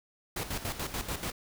pink noise with tremolo, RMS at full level -34 dBFS, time 0.36-1.32 s, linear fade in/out 5 ms, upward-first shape square, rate 6.9 Hz, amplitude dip 65%, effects none

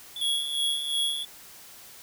triangle tone, 3467 Hz, A7, 26 cents flat, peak -32 dBFS, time 0.16-1.25 s, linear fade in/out 2 ms
square tone with tremolo, 3322 Hz, G#7, in tune, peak -24 dBFS, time 0.21-1.23 s, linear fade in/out 5 ms, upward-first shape sine, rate 2.8 Hz, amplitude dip 65%
effects white hiss -48 dBFS RMS until 2.02 s

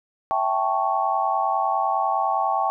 sine chord, A dominant seventh, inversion second, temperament equal with one note detuned, 659.3 / 784 / 873.9 / 1108.7 Hz, E5 / G5 / A5 / C#6, 0 / 0 / -12 / 0 cents, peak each -28 / -23 / -26 / -25 dBFS, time 0.31-2.7 s, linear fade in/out 0 ms, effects none

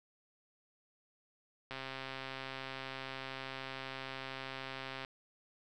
click train, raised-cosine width 0.3 ms, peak -26 dBFS, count 445, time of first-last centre 1.71-5.048 s, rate 133 Hz, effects none

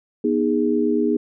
sine tone cluster, 242.6 / 311 / 411.8 Hz, B3 / D#4 / G#4, -31 / -1 / -15 cents, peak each -21 dBFS, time 0.24-1.17 s, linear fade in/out 5 ms, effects none

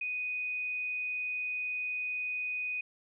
sine tone, 2489 Hz, D#7, in tune, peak -32 dBFS, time 0.01-2.81 s, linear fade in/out 5 ms, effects none

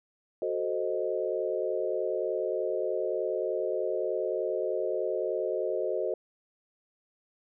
sine chord, F# diminished seventh, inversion none, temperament equal, 370 / 440 / 523.3 / 622.3 Hz, F#4 / A4 / C5 / Eb5, 0 / 0 / 0 / 0 cents, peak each -33 dBFS, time 0.42-6.14 s, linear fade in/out 2 ms, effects none

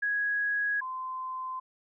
sine tone pair in turn, 1662 / 1033.1 Hz, G#6 / C6, +1 / -22 cents, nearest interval minor sixth, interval 823 cents, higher first, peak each -26 / -33 dBFS, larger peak first, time 0.02-0.81 / 0.81-1.6 s, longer neither, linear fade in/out 10 ms, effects none

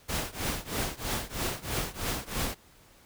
pink noise with tremolo, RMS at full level -29 dBFS, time 0.08-2.55 s, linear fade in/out 20 ms, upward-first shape triangle, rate 3.1 Hz, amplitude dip 95%, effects pink hiss -58 dBFS RMS until 3.05 s

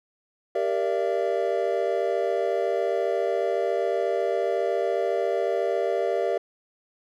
triangle chord, E half-diminished seventh, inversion first, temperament equal with one note detuned, 392 / 466.2 / 587.3 / 675.1 Hz, G4 / Bb4 / D5 / E5, 0 / 0 / 0 / +41 cents, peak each -26 dBFS, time 0.55-6.38 s, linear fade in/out 5 ms, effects none

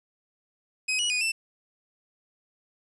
sawtooth tone with pitch steps, 2527 / 2919 / 2475 / 2668 Hz, D#7 / F#7 / D#7 / E7, +26 / -24 / -10 / +20 cents, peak -21 dBFS, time 0.88-1.32 s, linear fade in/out 10 ms, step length 110 ms, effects resampled to 24000 Hz + 9-bit

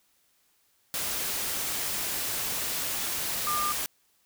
sine tone in noise, 1200 Hz, D6, 37 cents sharp, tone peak -27 dBFS, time 3.47-3.72 s, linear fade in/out 0 ms, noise white, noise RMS -31 dBFS, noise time 0.94-3.86 s, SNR +1 dB, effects white hiss -68 dBFS RMS until 4.25 s

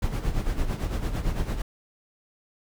brown noise with tremolo, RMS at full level -24 dBFS, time 0.02-1.62 s, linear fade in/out 5 ms, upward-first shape sine, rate 8.9 Hz, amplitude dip 65%, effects none

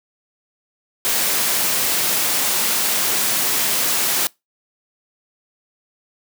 white noise, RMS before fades -19 dBFS, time 1.05-4.27 s, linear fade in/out 0 ms, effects noise-tail reverb RT60 0.2 s tail -24 dB re dry + high-pass 150 Hz 12 dB/octave

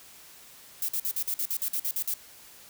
violet noise bursts, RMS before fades -29 dBFS, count 12, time 0.82-2.139 s, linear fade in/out 2 ms, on 65 ms, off 49 ms, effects white hiss -51 dBFS RMS until 2.69 s

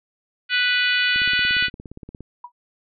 harmonic tone, 493.9 Hz, B4, in tune, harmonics 3 / 4 / 5 / 6 / 7 / 8 / 9, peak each -21 / -25 / -24 / -24 / -29 / -32 / -31 dBFS, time 0.49-1.7 s, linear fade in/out 50 ms
click train, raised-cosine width 3 ms, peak -24 dBFS, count 19, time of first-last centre 1.16-2.207 s, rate 17.2 Hz
sine tone with exponential decay, 970 Hz, B5, 31 cents flat, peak -29 dBFS, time 2.44-2.52 s, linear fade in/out 5 ms, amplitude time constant 16 ms
effects none

